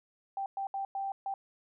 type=tone bursts at uneven times; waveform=sine; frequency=784 Hz; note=G5; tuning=in tune; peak=-32 dBFS; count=5; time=0.37-0.46 / 0.57-0.67 / 0.74-0.85 / 0.95-1.12 / 1.26-1.34 s; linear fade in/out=2 ms; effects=none